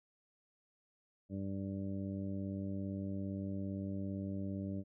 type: harmonic tone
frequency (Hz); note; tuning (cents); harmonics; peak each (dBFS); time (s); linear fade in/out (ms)
97.6; G2; -7; 1 / 2 / 3 / 4 / 5 / 6; -42 / -40 / -44 / -54 / -57 / -51; 1.29-4.84; 50
effects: none